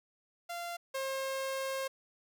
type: tone pair in turn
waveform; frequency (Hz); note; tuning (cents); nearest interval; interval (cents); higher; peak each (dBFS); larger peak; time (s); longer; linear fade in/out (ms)
sawtooth; 691 / 535.1; F5 / C5; -19 / +39; major third; 442; first; -34 / -30; second; 0.49-0.77 / 0.94-1.88; second; 10
effects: none